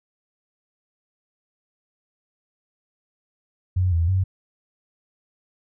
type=tone with pitch steps; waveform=sine; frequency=91.6 / 83.5 / 94.2 Hz; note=F#2 / E2 / F#2; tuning=-17 / +23 / +32 cents; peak=-17 dBFS; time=3.76-4.24 s; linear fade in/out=10 ms; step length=160 ms; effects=none